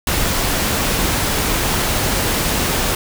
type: noise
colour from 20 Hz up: pink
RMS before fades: -18 dBFS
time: 0.07-2.95 s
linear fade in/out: 2 ms
effects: none